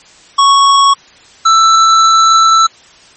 square tone pair in turn, 1108.7 / 1326 Hz, C#6 / E6, 0 / +10 cents, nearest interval minor third, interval 310 cents, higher second, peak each -5 dBFS, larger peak neither, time 0.38-0.94 / 1.45-2.67 s, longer second, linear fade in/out 10 ms, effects white hiss -41 dBFS RMS until 3.16 s + MP3 32 kbps

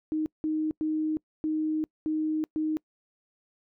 sine tone bursts at uneven times, 311.1 Hz, D#4, in tune, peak -25 dBFS, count 6, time 0.12-0.26 / 0.44-0.71 / 0.81-1.17 / 1.44-1.84 / 2.06-2.44 / 2.56-2.77 s, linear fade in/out 0 ms, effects noise-tail reverb RT60 0.1 s tail -26 dB re dry

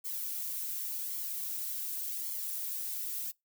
violet noise with flanger, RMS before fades -37 dBFS, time 0.04-3.32 s, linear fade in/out 20 ms, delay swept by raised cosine 0.92 to 3.22 ms, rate 0.89 Hz, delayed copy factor +0.55, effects noise-tail reverb RT60 0.2 s tail -25 dB re dry

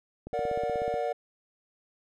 click train, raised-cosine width 2 ms, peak -26 dBFS, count 12, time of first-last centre 0.27-0.941 s, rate 16.4 Hz
triangle chord, Bb augmented, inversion none, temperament just, 466.2 / 582.7 / 728.4 Hz, Bb4 / D5 / F#5, 0 / -14 / -27 cents, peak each -30 dBFS, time 0.33-1.13 s, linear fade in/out 10 ms
effects none

